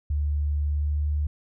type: tone with pitch glide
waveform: sine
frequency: 73.42 to 74.23 Hz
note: D2 to D2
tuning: 0 to +19 cents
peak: -22 dBFS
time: 0.1-1.27 s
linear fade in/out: 5 ms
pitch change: +19 cents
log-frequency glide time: 0.64-1.08 s
effects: none